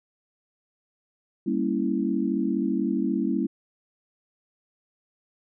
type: chord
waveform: sine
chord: G diminished seventh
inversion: none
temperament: equal with one note detuned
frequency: 197.93 / 233.1 / 277.2 / 329.6 Hz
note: G3 / Bb3 / Db4 / Fb4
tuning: +17 / 0 / 0 / 0 cents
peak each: -28 dBFS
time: 1.46-3.47 s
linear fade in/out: 10 ms
effects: none